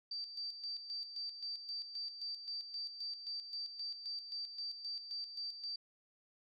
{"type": "tone with tremolo", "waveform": "sine", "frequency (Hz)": 4652, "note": "D8", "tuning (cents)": -17, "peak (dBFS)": -39, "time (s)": [0.11, 5.76], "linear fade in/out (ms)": 5, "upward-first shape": "square", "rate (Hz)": 3.8, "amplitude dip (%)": 60, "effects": []}